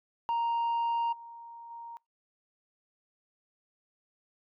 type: tone with level steps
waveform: sine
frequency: 932.3 Hz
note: A#5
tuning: in tune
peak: -24 / -44 / -41 dBFS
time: 0.29-1.97 s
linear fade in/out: 0 ms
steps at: 1.12 / 1.7 s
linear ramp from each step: 10 ms
effects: noise-tail reverb RT60 0.2 s tail -25 dB re dry + tanh soft clip ceiling -26 dBFS